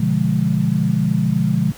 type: chord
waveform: sine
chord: B diminished seventh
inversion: none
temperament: equal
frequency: 123.47 / 146.83 / 174.61 / 207.7 Hz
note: B2 / D3 / F3 / Ab3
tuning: 0 / 0 / 0 / 0 cents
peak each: -22 / -20 / -19 / -20 dBFS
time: 0-1.72 s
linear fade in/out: 5 ms
effects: pink hiss -41 dBFS RMS until 1.77 s